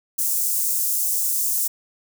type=high-pass noise; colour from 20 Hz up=white; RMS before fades=-22 dBFS; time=0.18-1.68 s; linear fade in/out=10 ms; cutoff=6800 Hz; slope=24 dB/octave; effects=none